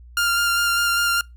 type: tone with vibrato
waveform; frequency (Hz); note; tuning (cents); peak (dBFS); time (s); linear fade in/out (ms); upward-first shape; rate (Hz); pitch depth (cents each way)
sawtooth; 1396.9; F6; 0; -14; 0.17-1.21; 2; square; 5; 10
effects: noise-tail reverb RT60 0.2 s tail -24 dB re dry + added 60 Hz sine -41 dBFS peak until 1.36 s